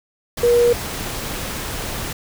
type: tone in noise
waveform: sine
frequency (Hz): 478.3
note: A#4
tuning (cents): +44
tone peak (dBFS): -11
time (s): 0.43-0.73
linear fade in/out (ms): 5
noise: pink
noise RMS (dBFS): -27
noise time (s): 0.37-2.13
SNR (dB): +13
effects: none